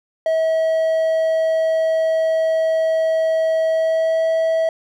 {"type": "tone with pitch glide", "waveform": "triangle", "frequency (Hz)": [644, 649.2], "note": ["E5", "E5"], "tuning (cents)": [-41, -27], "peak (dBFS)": -13, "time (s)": [0.26, 4.69], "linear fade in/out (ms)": 2, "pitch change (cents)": 14, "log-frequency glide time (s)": [3.68, 4.27], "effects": []}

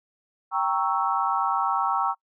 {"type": "chord", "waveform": "sine", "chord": "G diminished seventh", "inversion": "none", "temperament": "equal", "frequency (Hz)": [784, 932.3, 1108.7, 1318.5], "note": ["G5", "Bb5", "Db6", "Fb6"], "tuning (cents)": [0, 0, 0, 0], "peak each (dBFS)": -27, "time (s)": [0.51, 2.15], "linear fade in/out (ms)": 50, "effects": ["noise-tail reverb RT60 0.1 s tail -25 dB re dry"]}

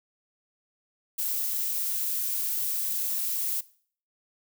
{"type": "noise", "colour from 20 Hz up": "violet", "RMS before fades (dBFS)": -29, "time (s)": [1.18, 3.61], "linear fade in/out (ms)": 10, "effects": ["noise-tail reverb RT60 0.5 s tail -20 dB re dry"]}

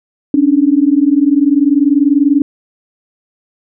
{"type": "tone pair together", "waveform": "sine", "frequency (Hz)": [275.3, 295.5], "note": ["C#4", "D4"], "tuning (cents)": [-12, 11], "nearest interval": "minor second", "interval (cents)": 123, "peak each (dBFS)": -10, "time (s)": [0.34, 2.42], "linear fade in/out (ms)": 2, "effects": []}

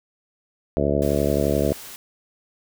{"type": "harmonic tone", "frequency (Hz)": 71.6, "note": "D2", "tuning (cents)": -43, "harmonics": [1, 2, 3, 4, 5, 6, 7, 8, 9], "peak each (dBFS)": [-27, -27, -27, -27, -27, -27, -27, -27, -27], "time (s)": [0.77, 1.73], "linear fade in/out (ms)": 0}
{"type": "noise", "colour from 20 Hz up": "white", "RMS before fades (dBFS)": -39, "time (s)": [1.02, 1.96], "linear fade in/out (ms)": 0}
{"effects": []}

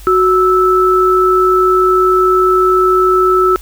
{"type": "tone pair together", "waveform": "sine", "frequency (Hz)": [370, 1313.2], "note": ["F#4", "E6"], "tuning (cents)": [0, -7], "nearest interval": "octave + minor seventh", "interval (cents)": 2193, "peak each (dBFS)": -10, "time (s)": [0.07, 3.56], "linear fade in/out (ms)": 0, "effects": ["added 50 Hz sine -31 dBFS peak until 3.61 s", "white hiss -40 dBFS RMS until 3.61 s"]}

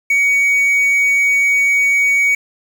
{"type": "tone with quantisation", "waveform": "triangle", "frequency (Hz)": 2248, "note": "C#7", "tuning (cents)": 24, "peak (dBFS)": -9, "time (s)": [0.1, 2.35], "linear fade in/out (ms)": 5, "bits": 6, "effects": []}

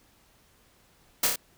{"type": "noise with echo", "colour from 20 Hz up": "white", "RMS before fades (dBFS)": -23, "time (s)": [1.23, 1.27], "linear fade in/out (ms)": 5, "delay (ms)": 30, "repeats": 3, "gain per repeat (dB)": -3, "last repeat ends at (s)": 1.36, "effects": ["pink hiss -62 dBFS RMS until 1.57 s"]}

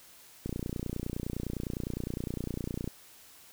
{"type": "click train", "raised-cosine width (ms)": 3, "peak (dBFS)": -21, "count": 73, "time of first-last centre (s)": [0.46, 2.876], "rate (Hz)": 29.8, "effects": ["white hiss -55 dBFS RMS until 3.52 s"]}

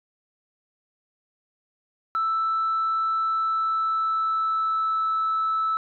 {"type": "tone with pitch glide", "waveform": "sine", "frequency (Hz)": [1321, 1310.4], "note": ["E6", "E6"], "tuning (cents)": [3, -11], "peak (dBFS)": -20, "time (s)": [2.15, 5.77], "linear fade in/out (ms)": 0, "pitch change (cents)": -14, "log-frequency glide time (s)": [3.18, 5.06], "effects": ["tanh soft clip ceiling -18 dBFS"]}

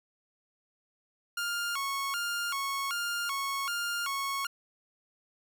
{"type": "tone with vibrato", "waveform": "sawtooth", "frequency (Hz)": 1244.5, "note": "D#6", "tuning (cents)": 0, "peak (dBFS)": -27, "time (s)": [1.37, 4.47], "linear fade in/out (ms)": 5, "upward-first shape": "square", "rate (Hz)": 1.3, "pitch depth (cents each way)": 210, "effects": []}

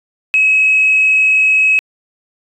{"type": "tone with frequency modulation", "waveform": "sine", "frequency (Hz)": 2562, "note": "E7", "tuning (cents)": -50, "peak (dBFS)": -7, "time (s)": [0.34, 1.79], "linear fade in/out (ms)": 0, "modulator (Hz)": 46.5, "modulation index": 0.41, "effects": ["tanh soft clip ceiling -3 dBFS"]}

